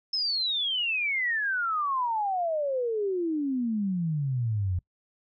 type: exponential sweep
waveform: sine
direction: down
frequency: 5274 to 86.6 Hz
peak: -25 dBFS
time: 0.13-4.79 s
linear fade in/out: 5 ms
effects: noise-tail reverb RT60 0.1 s tail -23 dB re dry